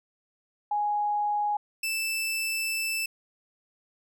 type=tone pair in turn; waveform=sine / sawtooth; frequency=830.6 / 2644 Hz; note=G#5 / E7; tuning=0 / +5 cents; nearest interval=octave + minor sixth; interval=2005 cents; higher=second; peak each=-24 dBFS; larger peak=neither; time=0.71-1.57 / 1.83-3.06 s; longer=second; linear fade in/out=5 ms; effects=none